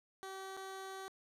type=tone with dropouts; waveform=15% pulse; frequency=383.7 Hz; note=G4; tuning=37 cents flat; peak=-38 dBFS; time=0.23-1.08 s; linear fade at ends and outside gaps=0 ms; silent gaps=0.567-0.573 s; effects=low-pass 12000 Hz 12 dB/octave